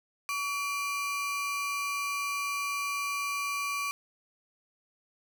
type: ring-modulated tone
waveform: 45% pulse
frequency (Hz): 1760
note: A6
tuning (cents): 0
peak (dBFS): -27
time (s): 0.29-3.91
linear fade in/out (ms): 0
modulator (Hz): 624
effects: none